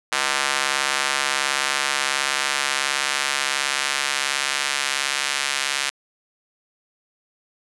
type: tone with high-pass filter sweep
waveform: square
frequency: 69.3 Hz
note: C#2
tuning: in tune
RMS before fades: -23 dBFS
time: 0.12-5.9 s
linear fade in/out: 5 ms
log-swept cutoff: 1300 to 2000 Hz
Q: 0.85
effects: resampled to 24000 Hz